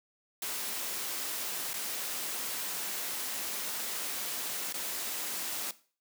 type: noise with dropouts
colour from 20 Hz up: white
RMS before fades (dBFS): -36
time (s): 0.42-5.71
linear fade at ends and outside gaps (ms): 2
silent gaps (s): 1.733-1.74 / 4.726-4.741
effects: noise-tail reverb RT60 0.4 s tail -17 dB re dry + high-pass 200 Hz 12 dB/octave